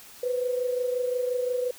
sine tone pair together, 495 / 520.7 Hz, B4 / C5, +4 / -8 cents, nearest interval minor second, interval 88 cents, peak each -25 / -33 dBFS, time 0.23-1.71 s, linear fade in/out 5 ms, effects white hiss -48 dBFS RMS until 1.78 s

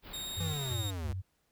pink band-stop noise, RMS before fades -48 dBFS, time 0.02-0.77 s, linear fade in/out 50 ms, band 4900 to 14000 Hz, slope 96 dB/octave
sawtooth tone with vibrato, 3729 Hz, A#7, in tune, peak -35 dBFS, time 0.13-0.91 s, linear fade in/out 10 ms, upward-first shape square, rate 17 Hz, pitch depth 15 cents each way
sine tone bursts, 93.9 Hz, F#2, 26 cents sharp, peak -34 dBFS, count 3, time 0.36-1.22 s, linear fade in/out 20 ms, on 180 ms, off 160 ms
square linear sweep, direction down, 169.4 to 65.41 Hz, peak -36 dBFS, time 0.4-1.13 s, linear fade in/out 5 ms
effects pink hiss -75 dBFS RMS until 1.51 s

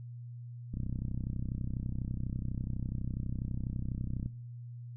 click train, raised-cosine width 5 ms, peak -24 dBFS, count 114, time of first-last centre 0.74-4.26 s, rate 32.1 Hz, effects noise-tail reverb RT60 0.7 s tail -18 dB re dry + added 120 Hz sine -42 dBFS peak until 4.96 s

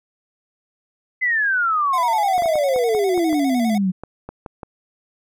sine exponential sweep, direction down, 2053 to 180 Hz, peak -16 dBFS, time 1.21-3.92 s, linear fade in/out 20 ms
square tone with vibrato, 705 Hz, F5, 16 cents sharp, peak -25 dBFS, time 1.93-3.78 s, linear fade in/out 5 ms, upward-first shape square, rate 9.9 Hz, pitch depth 73 cents each way
clicks, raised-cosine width 1 ms, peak -18 dBFS, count 12, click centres 2.38 / 2.422 / 2.458 / 2.556 / 2.761 / 2.949 / 3.177 / 3.329 / 4.036 / 4.29 / 4.462 / 4.632 s
effects none

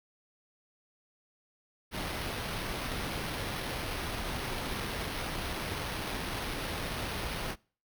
pink noise with sample-and-hold, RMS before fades -36 dBFS, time 1.91-7.56 s, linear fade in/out 50 ms, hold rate 7350 Hz, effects noise-tail reverb RT60 0.4 s tail -24 dB re dry

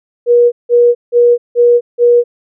sine tone bursts, 479.9 Hz, B4, 50 cents flat, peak -4 dBFS, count 5, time 0.26-2.24 s, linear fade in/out 50 ms, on 260 ms, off 170 ms, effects none

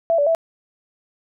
sine tone with pitch steps, 666 / 577 / 658 Hz, E5 / D5 / E5, +18 / -31 / -3 cents, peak -14 dBFS, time 0.1-0.349 s, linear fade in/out 0 ms, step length 83 ms, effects none

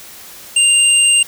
sine tone pair together, 2794 / 8365 Hz, F7 / C9, 0 / -1 cents, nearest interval octave + perfect fifth, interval 1899 cents, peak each -11 dBFS, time 0.56-1.23 s, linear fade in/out 5 ms, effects white hiss -36 dBFS RMS until 1.27 s

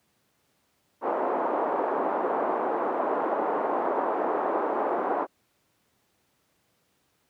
white band-pass noise, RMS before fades -27 dBFS, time 1.01-5.27 s, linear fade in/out 50 ms, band 300 to 970 Hz, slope 24 dB/octave, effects pink hiss -70 dBFS RMS until 7.29 s + high-pass 100 Hz 12 dB/octave

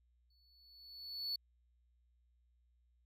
triangle tone with exponential growth, 4435 Hz, C#8, in tune, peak -34 dBFS, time 0.3-1.36 s, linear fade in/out 5 ms, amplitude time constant 230 ms, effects added 60 Hz sine -70 dBFS peak until 3.05 s

